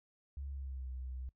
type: tone with pitch glide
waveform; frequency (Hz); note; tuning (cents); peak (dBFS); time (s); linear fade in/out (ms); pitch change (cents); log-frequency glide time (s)
sine; 69.3 to 63.92; C#2 to C2; 0 to -40; -40; 0.37-1.29; 0; -140; 0.5-0.88
effects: noise-tail reverb RT60 0.1 s tail -22 dB re dry